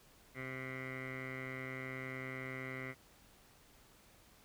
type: tone with low-pass filter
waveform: 15% pulse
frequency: 130.81 Hz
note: C3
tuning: in tune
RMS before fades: -44 dBFS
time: 0.34-2.95 s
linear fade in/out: 50 ms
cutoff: 2000 Hz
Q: 9.7
effects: pink hiss -64 dBFS RMS until 4.44 s